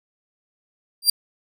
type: tone with exponential growth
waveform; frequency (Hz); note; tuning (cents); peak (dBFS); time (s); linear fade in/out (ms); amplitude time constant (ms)
sawtooth; 4741; D8; +16; -6; 1.02-1.1; 5; 17
effects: none